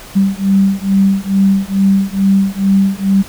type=beating tone pair; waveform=sine; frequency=194.1 / 196.4 Hz; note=G3 / G3; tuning=-17 / +4 cents; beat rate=2.3 Hz; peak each=-12 dBFS; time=0.15-3.23 s; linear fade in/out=20 ms; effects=pink hiss -34 dBFS RMS until 3.28 s